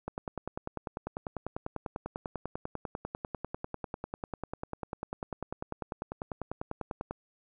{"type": "click train", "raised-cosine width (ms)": 1, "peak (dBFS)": -21, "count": 72, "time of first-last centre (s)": [0.08, 7.11], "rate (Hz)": 10.1, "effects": []}